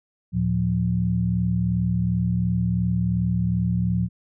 sine tone cluster, 74.8 / 114.1 / 176.9 Hz, D2 / A#2 / F3, +32 / -37 / +23 cents, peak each -30 / -23 / -22 dBFS, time 0.32-4.09 s, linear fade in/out 50 ms, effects none

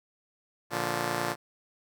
5% pulse chord, Bb major, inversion none, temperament just, 116.54 / 145.68 / 174.81 Hz, Bb2 / D3 / F3, 0 / -14 / +2 cents, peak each -23 dBFS, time 0.7-1.36 s, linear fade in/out 50 ms, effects none

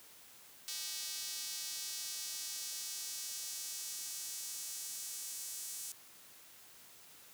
square tone with high-pass filter sweep, 172.8 Hz, F3, 18 cents flat, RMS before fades -43 dBFS, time 0.68-5.92 s, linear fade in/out 0 ms, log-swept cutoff 4700 to 7500 Hz, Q 1.4, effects white hiss -58 dBFS RMS until 7.33 s + high-pass 80 Hz 12 dB/octave

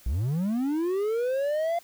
triangle linear sweep, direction up, 51 to 695 Hz, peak -22 dBFS, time 0.06-1.79 s, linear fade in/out 5 ms, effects white hiss -54 dBFS RMS until 1.83 s

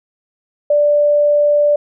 sine tone, 587.3 Hz, D5, in tune, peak -9 dBFS, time 0.7-1.76 s, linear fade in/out 5 ms, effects none

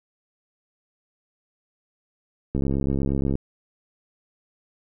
click train, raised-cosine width 3 ms, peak -12 dBFS, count 56, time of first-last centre 2.55-3.354 s, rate 68.4 Hz, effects none

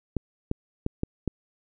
clicks, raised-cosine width 3 ms, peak -13 dBFS, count 5, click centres 0.167 / 0.514 / 0.864 / 1.034 / 1.277 s, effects none

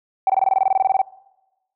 sine tone bursts, 768 Hz, G5, 36 cents flat, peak -11 dBFS, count 16, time 0.27-1.017 s, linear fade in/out 2 ms, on 27 ms, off 21 ms, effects noise-tail reverb RT60 1.0 s tail -23 dB re dry + tanh soft clip ceiling -9 dBFS

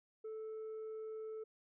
sine tone, 438.1 Hz, A4, 7 cents flat, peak -40 dBFS, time 0.24-1.44 s, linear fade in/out 10 ms, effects tanh soft clip ceiling -42 dBFS

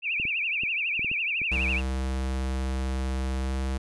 sine tone with vibrato, 2530 Hz, D#7, 28 cents sharp, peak -25 dBFS, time 0.02-1.82 s, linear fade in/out 50 ms, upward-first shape triangle, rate 12 Hz, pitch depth 200 cents each way
clicks, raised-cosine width 3 ms, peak -26 dBFS, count 8, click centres 0.199 / 0.253 / 0.635 / 0.994 / 1.046 / 1.115 / 1.417 / 1.57 s
square tone with pitch glide, 65.41 to 65.94 Hz, C2 to C2, 0 to +14 cents, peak -27 dBFS, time 1.51-3.78 s, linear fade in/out 10 ms, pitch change +14 cents, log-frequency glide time 3.4-3.55 s
effects resampled to 24000 Hz

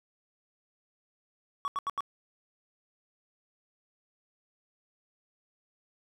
triangle tone bursts, 1125 Hz, C#6, 25 cents sharp, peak -27 dBFS, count 4, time 1.65-2.006 s, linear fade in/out 0 ms, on 29 ms, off 80 ms, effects none

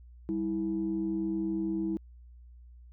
sine tone pair together, 196 / 324.9 Hz, G3 / E4, 0 / -25 cents, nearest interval major sixth, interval 875 cents, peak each -33 / -29 dBFS, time 0.29-1.97 s, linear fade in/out 0 ms, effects tanh soft clip ceiling -22 dBFS + added 60 Hz sine -49 dBFS peak until 2.92 s

